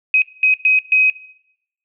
sine tone bursts at uneven times, 2527 Hz, D#7, 26 cents sharp, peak -9 dBFS, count 4, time 0.14-0.22 / 0.43-0.54 / 0.65-0.79 / 0.92-1.1 s, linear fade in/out 2 ms, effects noise-tail reverb RT60 0.8 s tail -20 dB re dry

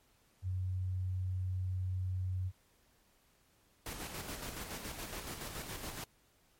sine tone, 92.5 Hz, F#2, in tune, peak -33 dBFS, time 0.42-2.52 s, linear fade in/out 50 ms
pink noise with tremolo, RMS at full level -42 dBFS, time 3.86-6.04 s, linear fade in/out 2 ms, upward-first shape square, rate 7.1 Hz, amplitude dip 40%
effects pink hiss -70 dBFS RMS until 6.59 s + MP3 64 kbps

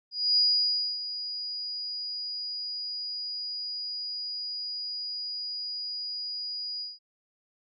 sine tone with ADSR envelope, 4896 Hz, D#8, 29 cents flat, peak -19 dBFS, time 0.11-6.99 s, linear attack 260 ms, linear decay 610 ms, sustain -13 dB, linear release 180 ms, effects none

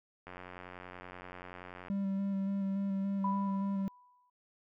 click train, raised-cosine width 0.5 ms, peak -31 dBFS, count 147, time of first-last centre 0.27-1.883 s, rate 90.5 Hz
triangle tone with vibrato, 196 Hz, G3, in tune, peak -29 dBFS, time 1.9-3.88 s, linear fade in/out 0 ms, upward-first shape square, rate 3.5 Hz, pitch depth 15 cents each way
sine tone with exponential decay, 989 Hz, B5, 2 cents sharp, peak -30 dBFS, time 3.24-4.3 s, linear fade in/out 5 ms, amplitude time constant 230 ms
effects none

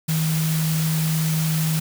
sine tone in noise, 158.6 Hz, D#3, 33 cents sharp, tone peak -19 dBFS, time 0.08-1.8 s, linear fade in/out 10 ms, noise white, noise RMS -29 dBFS, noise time 0.08-1.8 s, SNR +7 dB, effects none

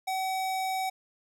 square tone, 758 Hz, F#5, 42 cents sharp, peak -29 dBFS, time 0.07-0.9 s, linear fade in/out 10 ms, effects none

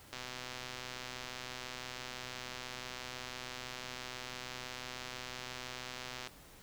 click train, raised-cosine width 0.2 ms, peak -25 dBFS, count 775, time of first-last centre 0.13-6.273 s, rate 126 Hz, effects pink hiss -57 dBFS RMS until 6.62 s

